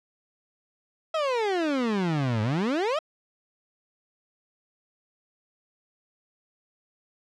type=exponential two-way sweep; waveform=30% pulse; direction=down then up; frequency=658 to 103.83 to 658 Hz; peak=-21 dBFS; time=1.14-2.99 s; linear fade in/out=5 ms; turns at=2.42 s; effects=low-pass 4000 Hz 12 dB/octave